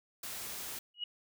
white noise, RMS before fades -42 dBFS, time 0.23-0.79 s, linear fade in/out 5 ms
sine tone with exponential growth, 2900 Hz, F#7, 35 cents flat, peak -31 dBFS, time 0.94-1.04 s, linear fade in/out 5 ms, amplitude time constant 21 ms
effects none

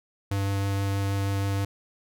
square tone with vibrato, 98.8 Hz, G2, 14 cents sharp, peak -25 dBFS, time 0.31-1.65 s, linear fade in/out 5 ms, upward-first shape triangle, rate 6.3 Hz, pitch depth 9 cents each way, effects none

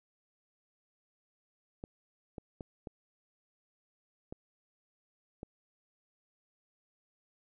clicks, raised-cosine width 2 ms, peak -28 dBFS, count 6, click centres 1.839 / 2.382 / 2.608 / 2.872 / 4.325 / 5.431 s, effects none

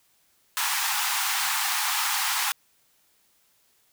pink high-pass noise, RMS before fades -26 dBFS, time 0.57-2.52 s, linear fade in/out 0 ms, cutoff 780 Hz, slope 96 dB/octave, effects white hiss -65 dBFS RMS until 3.92 s

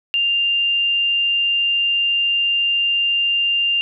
sine tone, 2794 Hz, F7, in tune, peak -15 dBFS, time 0.14-3.81 s, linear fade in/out 0 ms, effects none

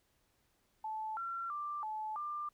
sine tone with pitch steps, 871 / 1363 / 1181 / 864 / 1191 Hz, A5 / F6 / D6 / A5 / D6, -18 / -43 / +9 / -32 / +24 cents, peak -37 dBFS, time 0.84-2.49 s, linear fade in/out 5 ms, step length 330 ms, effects pink hiss -75 dBFS RMS until 2.53 s

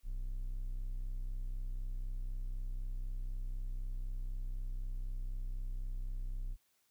triangle tone, 31.99 Hz, C1, 38 cents flat, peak -34 dBFS, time 0.03-6.57 s, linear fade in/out 50 ms, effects white hiss -75 dBFS RMS until 6.9 s

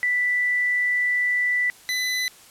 sine / 25% pulse tone pair in turn, 1975.5 / 2002 Hz, B6 / B6, 0 / +23 cents, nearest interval unison, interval 23 cents, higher second, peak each -19 dBFS, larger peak neither, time 0.03-1.7 / 1.89-2.28 s, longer first, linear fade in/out 0 ms, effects white hiss -49 dBFS RMS until 2.5 s + low-pass 12000 Hz 12 dB/octave

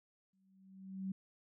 sine tone with exponential growth, 191.1 Hz, G3, 44 cents flat, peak -35 dBFS, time 0.33-1.12 s, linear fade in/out 5 ms, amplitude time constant 170 ms, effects none

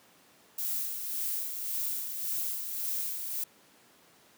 violet noise with tremolo, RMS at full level -32 dBFS, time 0.58-3.44 s, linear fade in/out 5 ms, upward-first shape sine, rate 1.8 Hz, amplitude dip 45%, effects pink hiss -60 dBFS RMS until 4.37 s + high-pass 200 Hz 12 dB/octave

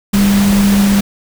sine tone in noise, 200.4 Hz, G3, 38 cents sharp, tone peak -8 dBFS, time 0.13-1.01 s, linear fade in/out 10 ms, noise pink, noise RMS -19 dBFS, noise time 0.13-1.01 s, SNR +8 dB, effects none

